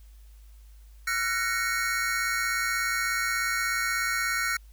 square chord, Gb major seventh, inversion third, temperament equal with one note detuned, 1363.4 / 1480 / 1864.7 / 2217 Hz, F6 / Gb6 / Bb6 / Db7, -42 / 0 / 0 / 0 cents, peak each -32 dBFS, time 1.07-4.57 s, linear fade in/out 5 ms, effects added 52 Hz sine -47 dBFS peak until 4.72 s + white hiss -64 dBFS RMS until 4.72 s

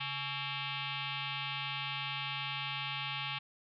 sine tone with frequency modulation, 138.6 Hz, C#3, in tune, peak -35 dBFS, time 0-3.39 s, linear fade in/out 10 ms, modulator 492 Hz, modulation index 7, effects none

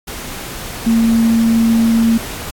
sine tone in noise, 228 Hz, A#3, 38 cents flat, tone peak -9 dBFS, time 0.86-2.18 s, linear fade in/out 10 ms, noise pink, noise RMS -27 dBFS, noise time 0.07-2.51 s, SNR +15 dB, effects AAC 64 kbps

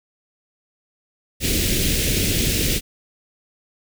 pink band-stop noise, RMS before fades -20 dBFS, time 1.4-2.81 s, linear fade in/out 50 ms, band 450 to 2200 Hz, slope 24 dB/octave, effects none

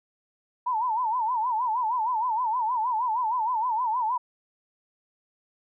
sine tone with vibrato, 936 Hz, A#5, 7 cents sharp, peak -23 dBFS, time 0.66-4.18 s, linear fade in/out 10 ms, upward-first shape sine, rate 6.4 Hz, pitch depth 150 cents each way, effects none

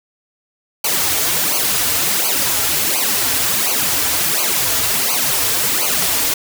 white noise with flanger, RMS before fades -17 dBFS, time 0.84-6.34 s, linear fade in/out 5 ms, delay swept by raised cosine 0.55 to 5.55 ms, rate 1.4 Hz, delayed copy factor -0.9, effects none

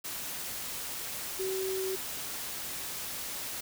sine tone in noise, 380 Hz, F#4, 46 cents sharp, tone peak -31 dBFS, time 1.39-1.96 s, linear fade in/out 10 ms, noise white, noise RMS -38 dBFS, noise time 0.04-3.61 s, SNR +4 dB, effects none

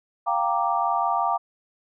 sine chord, G minor seventh, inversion third, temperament equal, 698.5 / 784 / 932.3 / 1174.7 Hz, F5 / G5 / Bb5 / D6, 0 / 0 / 0 / 0 cents, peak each -26 dBFS, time 0.26-1.38 s, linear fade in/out 20 ms, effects none

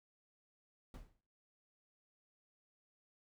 brown noise with exponential decay, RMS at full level -45 dBFS, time 0.94-1.21 s, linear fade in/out 2 ms, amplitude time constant 57 ms, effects noise-tail reverb RT60 0.5 s tail -22 dB re dry

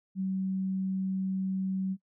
sine tone, 190 Hz, F#3, 46 cents sharp, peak -28 dBFS, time 0.15-1.97 s, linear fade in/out 50 ms, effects noise-tail reverb RT60 0.1 s tail -23 dB re dry

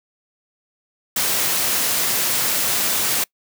white noise, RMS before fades -20 dBFS, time 1.16-3.24 s, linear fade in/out 5 ms, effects noise-tail reverb RT60 0.1 s tail -25 dB re dry + high-pass 100 Hz 12 dB/octave

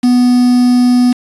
triangle tone with quantisation, 246.9 Hz, B3, in tune, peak -4 dBFS, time 0.03-1.13 s, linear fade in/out 10 ms, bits 4, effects resampled to 22050 Hz

